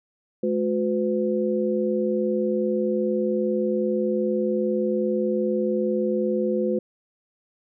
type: tone cluster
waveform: sine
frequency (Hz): 213.3 / 362.5 / 505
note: G#3 / F#4 / B4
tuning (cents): +46 / -35 / +39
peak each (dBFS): -25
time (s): 0.43-6.79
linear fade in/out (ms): 5
effects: none